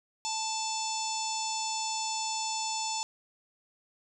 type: harmonic tone with a mistuned harmonic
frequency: 880 Hz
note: A5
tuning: in tune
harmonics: 1 / 3 / 4 / 5 / 6 / 7 / 8 / 9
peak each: -34 / -42 / -42 / -41 / -39 / -43 / -37 / -45 dBFS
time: 0.25-3.03 s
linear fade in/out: 0 ms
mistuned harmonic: 6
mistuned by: +16 cents
effects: 11-bit